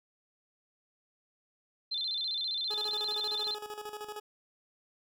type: tone with vibrato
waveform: sine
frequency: 3828 Hz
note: A#7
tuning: 45 cents sharp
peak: -31 dBFS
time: 1.91-3.55 s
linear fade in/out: 10 ms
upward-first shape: square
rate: 15 Hz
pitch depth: 130 cents each way
type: tone with tremolo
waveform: 20% pulse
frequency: 421.2 Hz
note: G#4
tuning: 24 cents sharp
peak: -33 dBFS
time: 2.7-4.2 s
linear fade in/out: 10 ms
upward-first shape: square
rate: 13 Hz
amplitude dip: 65%
effects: none